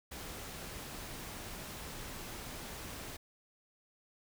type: noise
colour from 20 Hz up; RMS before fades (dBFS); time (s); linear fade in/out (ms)
pink; -45; 0.11-3.17; 10
effects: none